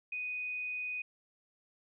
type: tone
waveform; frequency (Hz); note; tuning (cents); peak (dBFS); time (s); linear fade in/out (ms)
sine; 2489; D#7; 0; -35; 0.12-1.02; 5
effects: none